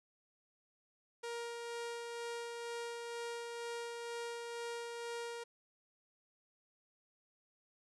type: tone with tremolo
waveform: sawtooth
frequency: 470 Hz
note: A#4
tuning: 14 cents sharp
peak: -36 dBFS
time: 1.23-5.44 s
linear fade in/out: 10 ms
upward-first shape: sine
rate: 2.1 Hz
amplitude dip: 30%
effects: resampled to 24000 Hz